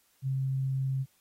sine tone, 133.6 Hz, C3, 36 cents sharp, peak -27 dBFS, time 0.22-1.06 s, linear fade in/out 50 ms, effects white hiss -68 dBFS RMS until 1.2 s + AAC 48 kbps

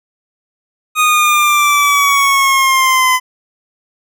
25% pulse linear sweep, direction down, 1244.5 to 1014 Hz, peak -5 dBFS, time 0.95-3.2 s, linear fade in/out 50 ms, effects none

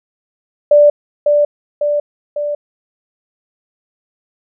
sine tone with echo, 587.3 Hz, D5, in tune, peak -4 dBFS, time 0.71-0.9 s, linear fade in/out 5 ms, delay 550 ms, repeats 3, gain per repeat -4 dB, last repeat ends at 2.55 s, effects none

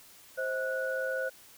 sine tone cluster, 525 / 640 / 1470 Hz, C5 / D#5 / F#6, +6 / +49 / -12 cents, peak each -32 / -39 / -34 dBFS, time 0.37-1.3 s, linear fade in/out 20 ms, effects white hiss -55 dBFS RMS until 1.57 s

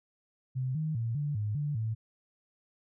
sine tone with pitch steps, 129.2 / 156.2 / 115 / 146.3 / 105.2 / 146.8 / 111 Hz, C3 / D#3 / A#2 / D3 / G#2 / D3 / A2, -21 / +7 / -23 / -6 / +23 / 0 / +16 cents, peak -29 dBFS, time 0.55-1.95 s, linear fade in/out 20 ms, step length 200 ms, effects none

